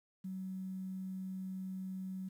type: tone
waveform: sine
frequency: 188.3 Hz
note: F#3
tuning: 31 cents sharp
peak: -39 dBFS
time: 0.24-2.29 s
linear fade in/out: 10 ms
effects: 11-bit